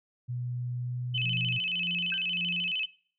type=tone with pitch glide; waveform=sine; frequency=123 to 123.78 Hz; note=B2 to B2; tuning=-7 to +4 cents; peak=-31 dBFS; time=0.28-1.59 s; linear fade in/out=20 ms; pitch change=+11 cents; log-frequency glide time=0.82-0.95 s
type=tone with vibrato; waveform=sine; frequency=2800 Hz; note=F7; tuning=4 cents sharp; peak=-28 dBFS; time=1.14-2.86 s; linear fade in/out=10 ms; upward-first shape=square; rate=13 Hz; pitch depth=140 cents each way
type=tone with tremolo; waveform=sine; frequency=174.61 Hz; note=F3; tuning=in tune; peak=-36 dBFS; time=1.24-2.72 s; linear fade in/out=10 ms; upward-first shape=sine; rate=1.8 Hz; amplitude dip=75%
type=tone with exponential decay; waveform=sine; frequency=1568 Hz; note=G6; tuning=in tune; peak=-31 dBFS; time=2.12-2.26 s; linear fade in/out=2 ms; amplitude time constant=30 ms
effects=noise-tail reverb RT60 0.5 s tail -20 dB re dry